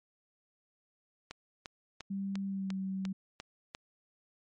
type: click train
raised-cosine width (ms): 0.2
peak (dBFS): -24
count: 8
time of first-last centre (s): 1.31-3.749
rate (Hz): 2.87
type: tone with pitch glide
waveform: sine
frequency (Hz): 196 to 191.19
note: G3 to G3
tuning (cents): 0 to -43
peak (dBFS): -33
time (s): 2.1-3.13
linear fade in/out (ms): 10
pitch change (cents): -43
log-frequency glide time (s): 2.46-2.73
effects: MP3 48 kbps